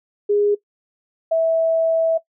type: tone pair in turn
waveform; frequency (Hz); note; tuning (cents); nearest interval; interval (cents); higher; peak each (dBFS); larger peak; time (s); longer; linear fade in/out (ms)
sine; 411.5 / 653.2; G#4 / E5; -16 / -16; minor sixth; 800; second; -14; neither; 0.29-0.55 / 1.31-2.18; second; 10
effects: noise-tail reverb RT60 0.1 s tail -18 dB re dry